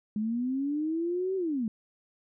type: linear two-way sweep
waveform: sine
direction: up then down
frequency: 207.7 to 386.5 to 207.7 Hz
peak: -27 dBFS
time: 0.16-1.68 s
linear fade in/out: 2 ms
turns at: 1.36 s
effects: none